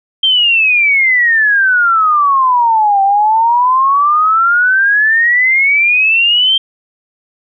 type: exponential two-way sweep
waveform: sine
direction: down then up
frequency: 3178 to 777 to 3178 Hz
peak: -7 dBFS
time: 0.23-6.58 s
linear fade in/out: 5 ms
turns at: 3.02 s
effects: none

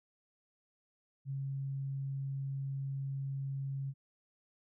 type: tone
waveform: sine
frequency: 136.7 Hz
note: C#3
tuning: 24 cents flat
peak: -35 dBFS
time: 1.25-3.94 s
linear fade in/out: 50 ms
effects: none

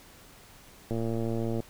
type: click train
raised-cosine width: 2 ms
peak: -19 dBFS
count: 80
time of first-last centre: 0.91-1.603 s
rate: 114 Hz
effects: pink hiss -53 dBFS RMS until 1.69 s

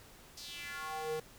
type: tone with high-pass filter sweep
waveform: square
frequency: 156.6 Hz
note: D#3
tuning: 11 cents sharp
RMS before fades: -41 dBFS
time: 0.37-1.2 s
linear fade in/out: 5 ms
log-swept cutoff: 5200 to 350 Hz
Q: 3.1
effects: pink hiss -57 dBFS RMS until 1.38 s

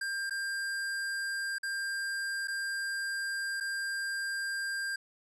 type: tone with dropouts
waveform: square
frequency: 1595 Hz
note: G6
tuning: 30 cents sharp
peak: -33 dBFS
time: 0.01-4.96 s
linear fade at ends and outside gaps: 5 ms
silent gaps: 0.297-0.307 / 1.584-1.631 / 2.474-2.481 / 3.602-3.607 s
effects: resampled to 24000 Hz + 12-bit

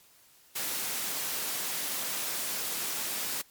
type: high-pass noise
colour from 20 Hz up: white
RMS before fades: -33 dBFS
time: 0.55-3.42 s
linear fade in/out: 10 ms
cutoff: 160 Hz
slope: 12 dB/octave
effects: white hiss -60 dBFS RMS until 3.5 s + MP3 96 kbps

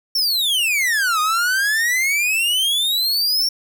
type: exponential two-way sweep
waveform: 45% pulse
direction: down then up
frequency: 5550 to 1223 to 5550 Hz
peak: -16 dBFS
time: 0.15-3.49 s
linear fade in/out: 5 ms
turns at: 1.2 s
effects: none

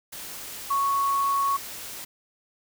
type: tone in noise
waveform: sine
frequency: 1108.7 Hz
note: C#6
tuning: in tune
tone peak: -21 dBFS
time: 0.7-1.57 s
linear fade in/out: 10 ms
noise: white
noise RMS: -38 dBFS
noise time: 0.12-2.05 s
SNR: +14 dB
effects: none

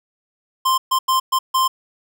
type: tone bursts at uneven times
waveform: square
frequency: 1046.5 Hz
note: C6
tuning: in tune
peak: -15 dBFS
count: 5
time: 0.65-0.78 / 0.91-0.99 / 1.08-1.2 / 1.32-1.39 / 1.54-1.68 s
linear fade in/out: 10 ms
effects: none

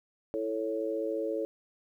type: chord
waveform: sine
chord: A major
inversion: second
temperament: equal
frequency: 329.6 / 440 / 554.4 Hz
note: E4 / A4 / C#5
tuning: 0 / 0 / 0 cents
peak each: -35 / -33 / -34 dBFS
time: 0.34-1.45 s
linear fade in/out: 0 ms
effects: 11-bit

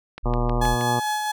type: click train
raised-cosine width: 0.3 ms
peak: -19 dBFS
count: 5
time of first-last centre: 0.18-0.811 s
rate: 6.34 Hz
type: tone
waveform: sine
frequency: 39.9 Hz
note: D#1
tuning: 44 cents sharp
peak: -22 dBFS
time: 0.23-0.76 s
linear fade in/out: 20 ms
type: harmonic tone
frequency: 120.7 Hz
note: B2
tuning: 39 cents flat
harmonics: 1 / 2 / 3 / 4 / 5 / 6 / 7 / 8 / 9 / 10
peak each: -26 / -29 / -31 / -32 / -33 / -34 / -34 / -35 / -36 / -36 dBFS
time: 0.25-1 s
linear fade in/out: 10 ms
type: tone with tremolo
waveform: 35% pulse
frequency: 848 Hz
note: G#5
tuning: 36 cents sharp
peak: -20 dBFS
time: 0.61-1.32 s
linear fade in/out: 10 ms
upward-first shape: sine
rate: 4.5 Hz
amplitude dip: 30%
effects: none

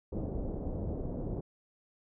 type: low-pass noise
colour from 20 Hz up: pink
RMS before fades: -36 dBFS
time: 0.12-1.41 s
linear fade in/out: 10 ms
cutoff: 570 Hz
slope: 24 dB/octave
effects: none

